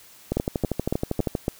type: two click trains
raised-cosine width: 2 ms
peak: -9 / -10 dBFS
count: 5 / 14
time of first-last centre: 0.37-1.481 / 0.32-1.352 s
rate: 3.6 / 12.6 Hz
effects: white hiss -50 dBFS RMS until 1.59 s